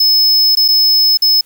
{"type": "tone with dropouts", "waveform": "square", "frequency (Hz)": 5200, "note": "E8", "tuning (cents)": -24, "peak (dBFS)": -8, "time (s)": [0, 1.41], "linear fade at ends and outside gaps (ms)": 5, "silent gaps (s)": [[0.553, 0.57], [0.681, 0.685], [1.173, 1.22]], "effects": ["white hiss -52 dBFS RMS until 1.45 s"]}